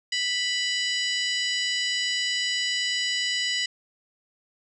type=harmonic tone with a mistuned harmonic; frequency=987.8 Hz; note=B5; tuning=in tune; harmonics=2 / 3 / 4 / 5 / 6 / 7 / 8; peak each=-29 / -28 / -34 / -31 / -39 / -38 / -39 dBFS; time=0.12-3.66 s; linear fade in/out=5 ms; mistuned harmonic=6; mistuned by=-100 cents; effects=none